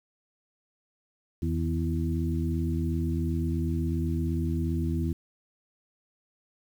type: harmonic tone with a mistuned harmonic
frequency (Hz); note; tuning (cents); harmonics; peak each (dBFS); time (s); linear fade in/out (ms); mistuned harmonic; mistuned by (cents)
82.8; E2; +8; 1 / 2 / 3 / 4; -28 / -31 / -33 / -34; 1.42-5.13; 5; 2; -55
effects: 9-bit